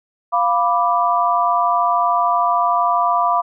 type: chord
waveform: sine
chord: B diminished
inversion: second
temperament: equal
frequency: 698.5 / 987.8 / 1174.7 Hz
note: F5 / B5 / D6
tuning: 0 / 0 / 0 cents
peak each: -18 dBFS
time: 0.32-3.42 s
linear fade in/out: 20 ms
effects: none

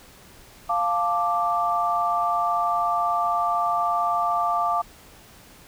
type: chord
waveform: sine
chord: D minor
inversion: first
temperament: equal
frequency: 698.5 / 880 / 1174.7 Hz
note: F5 / A5 / D6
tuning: 0 / 0 / 0 cents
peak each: -24 / -28 / -23 dBFS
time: 0.69-4.82 s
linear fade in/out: 10 ms
effects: pink hiss -49 dBFS RMS until 5.67 s

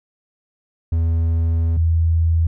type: tone pair in turn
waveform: triangle / sine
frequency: 82.41 / 82.41 Hz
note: E2 / E2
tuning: 0 / 0 cents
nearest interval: unison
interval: 0 cents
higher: neither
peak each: -13 dBFS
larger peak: neither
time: 0.92-1.77 / 1.77-2.47 s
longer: first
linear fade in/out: 5 ms
effects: none

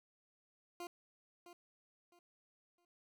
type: tone with echo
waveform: 20% pulse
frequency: 349.2 Hz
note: F4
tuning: in tune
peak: -39 dBFS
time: 0.8-0.87 s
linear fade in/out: 2 ms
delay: 660 ms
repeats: 3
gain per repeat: -11 dB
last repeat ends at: 2.85 s
effects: none

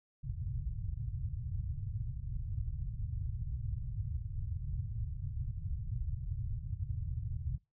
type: low-pass noise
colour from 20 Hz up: white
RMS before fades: -38 dBFS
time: 0.23-7.58 s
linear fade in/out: 10 ms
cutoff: 130 Hz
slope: 48 dB/octave
effects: noise-tail reverb RT60 0.2 s tail -20 dB re dry

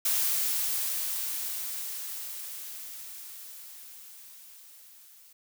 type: noise with level ramp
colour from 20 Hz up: blue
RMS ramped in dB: -26 to -55 dBFS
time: 0.05-5.33 s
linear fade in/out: 5 ms
effects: none

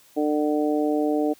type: harmonic tone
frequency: 150 Hz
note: D3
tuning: 37 cents sharp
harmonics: 2 / 3 / 4 / 5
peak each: -22 / -26 / -28 / -30 dBFS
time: 0.16-1.34 s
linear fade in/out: 20 ms
effects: white hiss -55 dBFS RMS until 1.39 s + high-pass 80 Hz 12 dB/octave

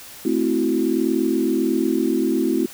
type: chord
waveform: sine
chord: F# half-diminished seventh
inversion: first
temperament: equal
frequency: 220 / 261.6 / 329.6 / 370 Hz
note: A3 / C4 / E4 / F#4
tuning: 0 / 0 / 0 / 0 cents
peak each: -25 / -22 / -21 / -24 dBFS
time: 0.25-2.66 s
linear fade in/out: 5 ms
effects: white hiss -40 dBFS RMS until 2.73 s

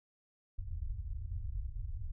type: low-pass noise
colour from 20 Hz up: pink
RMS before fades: -39 dBFS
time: 0.58-2.12 s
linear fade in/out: 10 ms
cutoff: 100 Hz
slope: 48 dB/octave
effects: none

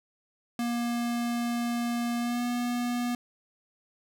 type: tone with pitch glide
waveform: square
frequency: 237.5 to 242.4 Hz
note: A#3 to B3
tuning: +33 to -32 cents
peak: -28 dBFS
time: 0.59-3.15 s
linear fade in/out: 2 ms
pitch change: +35 cents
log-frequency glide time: 2.19-2.43 s
effects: none

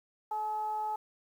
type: tone with frequency modulation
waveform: sine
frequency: 856 Hz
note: A5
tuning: 48 cents flat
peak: -31 dBFS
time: 0.31-0.96 s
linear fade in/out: 5 ms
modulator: 424 Hz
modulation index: 0.31
effects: 10-bit

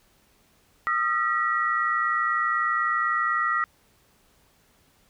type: tone cluster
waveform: sine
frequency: 1232 / 1352 / 1924 Hz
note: D#6 / E6 / B6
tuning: -17 / +43 / -46 cents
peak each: -26 dBFS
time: 0.87-3.64 s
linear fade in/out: 0 ms
effects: pink hiss -62 dBFS RMS until 5.09 s

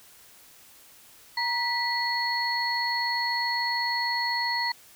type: tone cluster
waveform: sine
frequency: 944 / 1967 / 4340 Hz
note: A#5 / B6 / C#8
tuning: +22 / -7 / -37 cents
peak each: -29 dBFS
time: 1.37-4.72 s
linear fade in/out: 5 ms
effects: white hiss -53 dBFS RMS until 4.95 s

